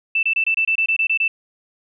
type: tone bursts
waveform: sine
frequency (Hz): 2655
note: E7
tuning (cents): +12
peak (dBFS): -15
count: 11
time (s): 0.15-1.28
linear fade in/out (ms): 5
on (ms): 80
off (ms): 25
effects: none